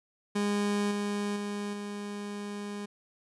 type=tone with level steps; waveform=30% pulse; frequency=204.8 Hz; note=G#3; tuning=24 cents flat; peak=-24 / -27 / -30 / -33 dBFS; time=0.35-2.86 s; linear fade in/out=10 ms; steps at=0.91 / 1.36 / 1.73 s; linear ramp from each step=5 ms; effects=resampled to 24000 Hz